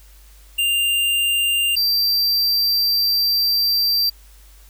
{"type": "tone pair in turn", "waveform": "square", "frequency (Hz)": [2794, 4699], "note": ["F7", "D8"], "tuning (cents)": [0, 0], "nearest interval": "major sixth", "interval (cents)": 900, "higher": "second", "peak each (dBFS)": [-17, -16], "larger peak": "second", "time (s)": [[0.58, 1.76], [1.76, 4.1]], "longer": "second", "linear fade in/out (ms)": 10, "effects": ["added 50 Hz sine -44 dBFS peak until 4.69 s", "white hiss -52 dBFS RMS until 4.69 s"]}